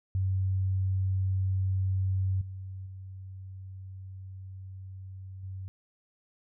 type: tone with level steps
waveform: sine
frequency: 94.9 Hz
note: F#2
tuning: 44 cents sharp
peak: -25 / -37 / -40 / -36 dBFS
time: 0.15-5.68 s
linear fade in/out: 0 ms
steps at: 2.41 / 2.86 / 5.43 s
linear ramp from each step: 5 ms
effects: none